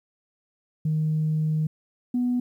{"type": "tone pair in turn", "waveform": "sine", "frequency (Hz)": [155.56, 246.4], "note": ["D#3", "B3"], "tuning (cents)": [0, -4], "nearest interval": "minor sixth", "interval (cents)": 796, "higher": "second", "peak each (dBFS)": -20, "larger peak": "neither", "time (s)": [[0.85, 1.67], [2.14, 2.4]], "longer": "first", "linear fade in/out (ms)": 5, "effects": ["tanh soft clip ceiling -17 dBFS", "10-bit"]}